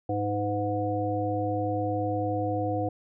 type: harmonic tone with a mistuned harmonic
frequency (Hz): 103.83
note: G#2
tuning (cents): 0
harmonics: 1 / 3 / 5 / 7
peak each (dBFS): -31 / -31 / -31 / -31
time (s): 0.09-2.89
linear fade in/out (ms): 5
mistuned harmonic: 5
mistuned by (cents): -39
effects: none